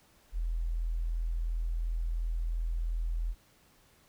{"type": "tone", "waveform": "sine", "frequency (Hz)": 41.43, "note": "E1", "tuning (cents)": 9, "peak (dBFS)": -29, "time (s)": [0.32, 3.35], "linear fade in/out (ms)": 50, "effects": ["pink hiss -64 dBFS RMS until 4.08 s"]}